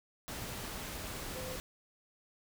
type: tone in noise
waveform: sine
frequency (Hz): 513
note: C5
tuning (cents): -34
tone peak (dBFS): -43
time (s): 1.35-1.56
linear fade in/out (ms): 0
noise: pink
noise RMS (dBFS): -42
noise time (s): 0.28-1.6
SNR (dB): -4
effects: none